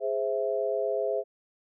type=chord; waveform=sine; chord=Ab augmented; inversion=none; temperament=equal; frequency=415.3 / 523.3 / 659.3 Hz; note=Ab4 / C5 / E5; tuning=0 / 0 / 0 cents; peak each=-30 dBFS; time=0-1.24 s; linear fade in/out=50 ms; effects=none